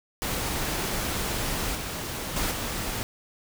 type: noise with level steps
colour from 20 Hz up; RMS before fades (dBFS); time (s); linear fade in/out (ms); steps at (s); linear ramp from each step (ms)
pink; -29 / -33 / -27 / -31; 0.22-3.03; 0; 1.75 / 2.36 / 2.51; 5
effects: none